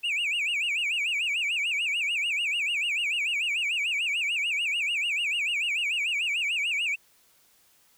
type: tone with vibrato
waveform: sine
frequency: 2545 Hz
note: D#7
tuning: 39 cents sharp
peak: -22 dBFS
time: 0.03-6.96 s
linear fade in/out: 20 ms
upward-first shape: sine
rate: 6.8 Hz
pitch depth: 220 cents each way
effects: tanh soft clip ceiling -24 dBFS + white hiss -62 dBFS RMS until 7.97 s